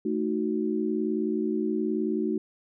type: chord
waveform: sine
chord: D# diminished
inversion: second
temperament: equal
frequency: 220 / 311.1 / 370 Hz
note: A3 / D#4 / F#4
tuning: 0 / 0 / 0 cents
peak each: -29 dBFS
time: 0.05-2.38 s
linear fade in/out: 5 ms
effects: none